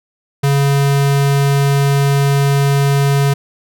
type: tone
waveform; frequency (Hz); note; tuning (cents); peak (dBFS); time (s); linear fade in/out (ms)
square; 140; C#3; +18; -11; 0.43-3.34; 10
effects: none

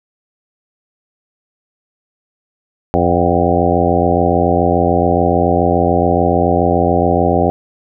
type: harmonic tone with a mistuned harmonic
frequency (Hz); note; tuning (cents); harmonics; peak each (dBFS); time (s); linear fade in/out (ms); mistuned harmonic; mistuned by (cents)
87; F2; -6; 1 / 2 / 3 / 4 / 5 / 6 / 7 / 8 / 9; -19 / -19 / -19 / -19 / -19 / -19 / -19 / -19 / -19; 2.94-7.5; 0; 8; +54
effects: none

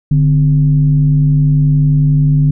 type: tone with frequency modulation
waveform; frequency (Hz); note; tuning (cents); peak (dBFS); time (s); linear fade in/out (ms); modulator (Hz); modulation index
sine; 146.83; D3; 0; -7; 0.11-2.51; 5; 111; 0.44
effects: none

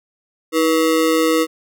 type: ring-modulated tone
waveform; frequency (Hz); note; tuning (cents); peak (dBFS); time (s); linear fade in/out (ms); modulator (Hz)
square; 402.1; G4; +44; -11; 0.52-1.47; 50; 82.8
effects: none

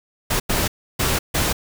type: noise bursts at uneven times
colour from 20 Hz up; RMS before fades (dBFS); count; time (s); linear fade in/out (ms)
pink; -20; 4; 0.3-0.4 / 0.49-0.68 / 0.99-1.19 / 1.34-1.53; 10
effects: none

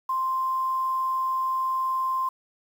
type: tone with quantisation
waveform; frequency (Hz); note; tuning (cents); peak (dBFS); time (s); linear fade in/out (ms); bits
sine; 1046.5; C6; 0; -23; 0.09-2.29; 5; 8
effects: none

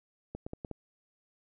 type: clicks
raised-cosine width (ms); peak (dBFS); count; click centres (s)
2; -25; 5; 0.35 / 0.465 / 0.534 / 0.648 / 0.713
effects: none

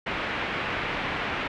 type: low-pass noise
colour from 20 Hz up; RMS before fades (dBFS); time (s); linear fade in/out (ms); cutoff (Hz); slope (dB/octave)
white; -30; 0.06-1.48; 10; 2600; 24
effects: none

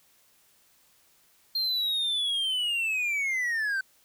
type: linear sweep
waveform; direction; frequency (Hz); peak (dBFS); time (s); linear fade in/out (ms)
triangle; down; 4217 to 1520; -24; 1.55-3.81; 5
effects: white hiss -63 dBFS RMS until 4.04 s

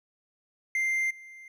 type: tone with level steps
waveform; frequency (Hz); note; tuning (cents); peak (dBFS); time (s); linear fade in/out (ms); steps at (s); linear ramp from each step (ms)
triangle; 2093; C7; 0; -23 / -43; 0.75-1.48; 2; 1.1; 10
effects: none

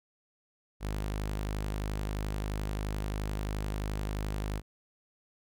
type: tone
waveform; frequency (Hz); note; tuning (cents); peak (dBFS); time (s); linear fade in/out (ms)
sawtooth; 51.5; G#1; -14; -28; 0.8-4.62; 50
effects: none

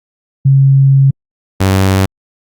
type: tone pair in turn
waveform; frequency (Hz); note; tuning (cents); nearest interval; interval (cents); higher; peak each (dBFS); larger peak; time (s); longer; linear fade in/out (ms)
sine / sawtooth; 136.2 / 95.81; C#3 / G2; -30 / -39; tritone; 609; first; -4; neither; 0.45-1.11 / 1.6-2.06; first; 10
effects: Opus 48 kbps

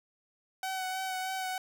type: tone with vibrato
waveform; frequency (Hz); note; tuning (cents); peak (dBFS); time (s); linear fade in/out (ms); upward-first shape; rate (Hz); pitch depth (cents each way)
sawtooth; 753; F#5; +30; -29; 0.63-1.58; 2; sine; 3.2; 20
effects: none

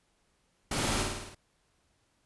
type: noise with echo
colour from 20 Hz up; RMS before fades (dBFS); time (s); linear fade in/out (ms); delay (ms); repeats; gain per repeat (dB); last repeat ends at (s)
pink; -32; 0.71-1.03; 5; 53; 6; -3; 1.348
effects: pink hiss -72 dBFS RMS until 2.25 s + resampled to 24000 Hz

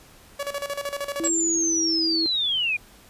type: tone with tremolo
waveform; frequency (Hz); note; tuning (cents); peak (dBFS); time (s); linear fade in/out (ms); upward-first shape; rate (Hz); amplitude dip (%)
sawtooth; 567; C#5; +39; -22; 0.39-1.3; 10; square; 13; 75
type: tone with pitch glide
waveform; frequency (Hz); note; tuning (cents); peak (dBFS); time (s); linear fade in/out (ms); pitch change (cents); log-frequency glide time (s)
sine; 330.5 to 325.8; E4 to E4; +5 to -20; -25; 1.2-2.26; 0; -25; 1.38-2.1
type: linear sweep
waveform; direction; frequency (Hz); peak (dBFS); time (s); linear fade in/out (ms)
sine; down; 7730 to 2376; -21; 1.24-2.77; 10
effects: pink hiss -51 dBFS RMS until 3.09 s + resampled to 32000 Hz

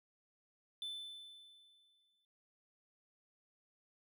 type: tone with exponential decay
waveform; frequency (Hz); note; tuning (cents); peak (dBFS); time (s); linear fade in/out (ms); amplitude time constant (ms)
triangle; 3520; A7; 0; -38; 0.82-2.25; 1; 310
effects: none

